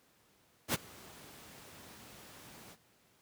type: noise with ADSR envelope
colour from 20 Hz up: pink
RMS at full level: -29 dBFS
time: 0.68-2.77 s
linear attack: 60 ms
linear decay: 25 ms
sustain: -24 dB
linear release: 52 ms
effects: pink hiss -68 dBFS RMS until 3.21 s + high-pass 100 Hz 12 dB/octave